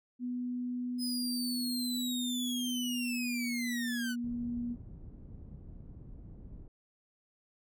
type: tone with pitch glide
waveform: sine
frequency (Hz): 246.9 to 239.3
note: B3 to A#3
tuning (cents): 0 to +46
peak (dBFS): -33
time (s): 0.19-4.77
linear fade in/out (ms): 50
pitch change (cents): -54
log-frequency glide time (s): 2.71-3.72
type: linear sweep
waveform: sawtooth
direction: down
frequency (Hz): 5080 to 1455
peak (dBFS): -33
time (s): 0.98-4.16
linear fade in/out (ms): 50
type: low-pass noise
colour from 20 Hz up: pink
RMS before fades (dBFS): -48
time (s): 4.24-6.68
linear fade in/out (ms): 2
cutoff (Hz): 210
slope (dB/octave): 12
effects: none